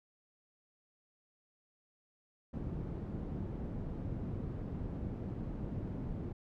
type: low-pass noise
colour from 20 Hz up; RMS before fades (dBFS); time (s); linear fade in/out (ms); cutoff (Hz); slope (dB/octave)
white; -40; 2.53-6.33; 10; 200; 12
effects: none